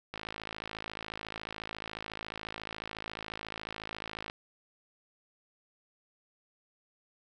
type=click train; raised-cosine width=0.3 ms; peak=-22 dBFS; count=226; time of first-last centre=0.14-4.299 s; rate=54.1 Hz; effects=none